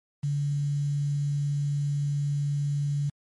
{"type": "tone with quantisation", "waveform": "sine", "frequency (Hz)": 143.8, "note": "D3", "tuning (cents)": -36, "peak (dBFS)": -24, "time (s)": [0.23, 3.1], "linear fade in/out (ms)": 10, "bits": 8, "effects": ["MP3 48 kbps"]}